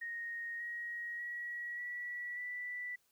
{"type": "tone with pitch steps", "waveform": "sine", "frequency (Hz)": [1864.7, 1890.7, 1917.1, 1943.9, 1971], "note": ["A#6", "A#6", "A#6", "B6", "B6"], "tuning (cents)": [0, 24, 48, -28, -4], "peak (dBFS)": -39, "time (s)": [0.01, 2.96], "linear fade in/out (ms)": 10, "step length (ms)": 590, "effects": ["white hiss -75 dBFS RMS until 3.11 s"]}